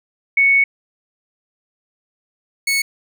sine / sawtooth tone pair in turn, 2217 / 2208 Hz, C#7 / C#7, 0 / -7 cents, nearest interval unison, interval 7 cents, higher first, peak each -10 / -12 dBFS, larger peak first, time 0.37-0.64 / 2.67-2.82 s, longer first, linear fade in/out 5 ms, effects none

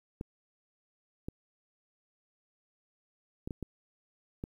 clicks, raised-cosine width 3 ms, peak -24 dBFS, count 6, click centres 0.211 / 1.285 / 3.475 / 3.508 / 3.627 / 4.439 s, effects 10-bit

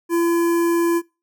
square tone with notch filter, 339.4 Hz, F4, 49 cents flat, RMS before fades -18 dBFS, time 0.09-1.02 s, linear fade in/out 50 ms, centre 3700 Hz, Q 0.58, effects noise-tail reverb RT60 0.3 s tail -25 dB re dry

